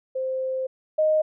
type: tone pair in turn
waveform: sine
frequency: 522 / 620.8 Hz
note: C5 / D#5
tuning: -4 / -4 cents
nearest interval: minor third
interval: 300 cents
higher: second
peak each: -24 / -17 dBFS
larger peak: second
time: 0.15-0.67 / 0.98-1.22 s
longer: first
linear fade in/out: 10 ms
effects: none